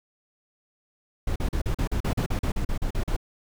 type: noise bursts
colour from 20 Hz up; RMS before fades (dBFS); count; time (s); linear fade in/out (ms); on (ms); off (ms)
brown; -25; 15; 1.27-3.165; 5; 89; 40
effects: none